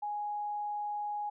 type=tone; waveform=sine; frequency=830.6 Hz; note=G#5; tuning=in tune; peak=-33 dBFS; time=0.02-1.3 s; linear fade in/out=10 ms; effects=none